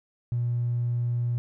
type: tone with tanh clipping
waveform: triangle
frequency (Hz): 120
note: B2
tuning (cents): -49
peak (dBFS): -23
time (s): 0.32-1.38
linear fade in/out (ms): 0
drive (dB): 1
effects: none